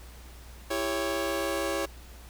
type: chord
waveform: sawtooth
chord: C# diminished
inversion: first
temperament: just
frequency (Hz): 332.6 / 399.1 / 554.4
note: E4 / G4 / C#5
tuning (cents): +16 / +31 / 0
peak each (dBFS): -29 / -30 / -27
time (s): 0.7-1.86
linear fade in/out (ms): 10
effects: added 60 Hz sine -45 dBFS peak until 2.29 s + pink hiss -52 dBFS RMS until 2.29 s